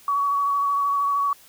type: tone with vibrato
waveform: sine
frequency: 1129 Hz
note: C#6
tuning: 31 cents sharp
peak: -19 dBFS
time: 0.08-1.33 s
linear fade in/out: 2 ms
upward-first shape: sine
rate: 13 Hz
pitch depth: 19 cents each way
effects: white hiss -51 dBFS RMS until 1.48 s